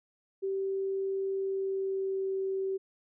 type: tone with pitch glide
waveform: sine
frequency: 387.7 to 384.6 Hz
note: G4 to G4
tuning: -19 to -33 cents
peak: -29 dBFS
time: 0.42-2.78 s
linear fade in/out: 20 ms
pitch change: -14 cents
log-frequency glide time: 1.34-2.34 s
effects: none